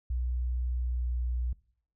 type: tone with pitch glide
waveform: sine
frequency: 61.6 to 60.96 Hz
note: B1 to B1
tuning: -4 to -22 cents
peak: -27 dBFS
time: 0.1-1.53 s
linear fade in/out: 5 ms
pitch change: -18 cents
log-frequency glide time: 0.75-1.11 s
effects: noise-tail reverb RT60 0.6 s tail -22 dB re dry + tanh soft clip ceiling -23 dBFS